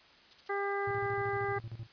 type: noise bursts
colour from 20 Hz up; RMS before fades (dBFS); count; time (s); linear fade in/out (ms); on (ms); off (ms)
violet; -41; 3; 0.31-0.482; 2; 22; 53
type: harmonic tone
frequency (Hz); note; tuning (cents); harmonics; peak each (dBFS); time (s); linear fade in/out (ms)
400; G4; +35; 1 / 2 / 3 / 4 / 5; -34 / -37 / -39 / -40 / -41; 0.49-1.59; 10
type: tone with tremolo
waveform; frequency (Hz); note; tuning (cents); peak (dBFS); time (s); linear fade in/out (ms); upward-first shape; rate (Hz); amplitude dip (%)
triangle; 113.8; A#2; -41; -36; 0.87-1.87; 5; square; 13; 80
effects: white hiss -59 dBFS RMS until 1.92 s + resampled to 11025 Hz